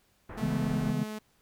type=low-pass noise; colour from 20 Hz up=pink; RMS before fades=-42 dBFS; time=0.29-0.91 s; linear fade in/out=5 ms; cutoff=1900 Hz; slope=24 dB/octave
type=tone with pitch glide; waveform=sawtooth; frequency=217.4 to 214.7 Hz; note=A3 to A3; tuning=-21 to -42 cents; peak=-32 dBFS; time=0.37-1.19 s; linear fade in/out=10 ms; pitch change=-21 cents; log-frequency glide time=0.56-1 s
type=chord; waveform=triangle; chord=C# minor seventh; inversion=none; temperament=equal; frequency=138.59 / 164.81 / 207.7 / 246.9 Hz; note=C#3 / E3 / G#3 / B3; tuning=0 / 0 / 0 / 0 cents; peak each=-31 dBFS; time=0.41-1.04 s; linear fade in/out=10 ms
effects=pink hiss -68 dBFS RMS until 1.41 s